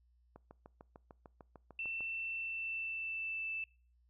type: click train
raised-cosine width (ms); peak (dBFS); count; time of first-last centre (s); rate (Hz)
1; -38; 12; 0.36-2.007; 6.68
type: tone with pitch glide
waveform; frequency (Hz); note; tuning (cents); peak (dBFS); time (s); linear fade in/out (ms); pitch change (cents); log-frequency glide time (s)
sine; 2681 to 2644; E7 to E7; +29 to +5; -37; 1.79-3.64; 2; -24; 2.38-3.51
effects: noise-tail reverb RT60 0.4 s tail -24 dB re dry + added 60 Hz sine -67 dBFS peak until 4.09 s